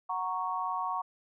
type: chord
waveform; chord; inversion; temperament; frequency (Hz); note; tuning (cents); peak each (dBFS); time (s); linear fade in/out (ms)
sine; F# major; none; equal; 740 / 932.3 / 1108.7; F#5 / A#5 / C#6; 0 / 0 / 0; -36 / -35 / -33; 0.09-1.02; 10
effects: none